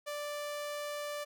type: tone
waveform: sawtooth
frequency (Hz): 587.3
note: D5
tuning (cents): 0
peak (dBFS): -33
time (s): 0.06-1.25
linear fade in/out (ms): 20
effects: none